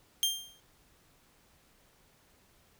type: tone with exponential decay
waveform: sawtooth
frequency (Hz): 3187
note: G7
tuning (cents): +28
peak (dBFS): -20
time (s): 0.23-0.6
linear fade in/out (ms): 0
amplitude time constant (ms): 79
effects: pink hiss -65 dBFS RMS until 2.79 s